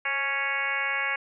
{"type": "harmonic tone with a mistuned harmonic", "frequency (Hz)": 277.2, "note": "C#4", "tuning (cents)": 0, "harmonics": [2, 3, 4, 5, 6, 7, 8, 9, 10], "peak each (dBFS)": [-41, -38, -35, -38, -31, -34, -29, -39, -37], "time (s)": [0.05, 1.16], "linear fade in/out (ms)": 5, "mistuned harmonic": 2, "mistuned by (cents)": -36, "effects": []}